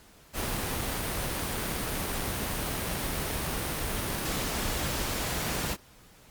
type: noise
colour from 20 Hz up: pink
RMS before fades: -31 dBFS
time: 0.33-5.77 s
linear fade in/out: 50 ms
effects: pink hiss -56 dBFS RMS until 6.3 s + Opus 48 kbps